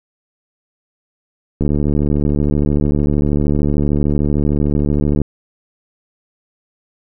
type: click train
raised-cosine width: 3 ms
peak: -4 dBFS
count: 265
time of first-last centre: 1.61-5.217 s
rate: 73.2 Hz
effects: none